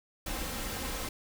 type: noise with comb filter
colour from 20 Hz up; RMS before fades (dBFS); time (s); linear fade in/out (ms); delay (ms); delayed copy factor
pink; -36; 0.26-1.09; 5; 3.8; +0.5
effects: none